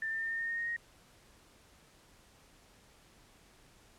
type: tone with pitch steps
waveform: sine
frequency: 1784 / 1796.4 / 1808.9 / 1821.5 / 1834.2 / 1846.9 / 1859.8 / 1872.7 Hz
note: A6 / A6 / A6 / A#6 / A#6 / A#6 / A#6 / A#6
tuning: +23 / +35 / +47 / -41 / -29 / -17 / -5 / +7 cents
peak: -33 dBFS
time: 0.02-0.764 s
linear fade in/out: 2 ms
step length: 93 ms
effects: pink hiss -62 dBFS RMS until 3.98 s + low-pass 11000 Hz 12 dB/octave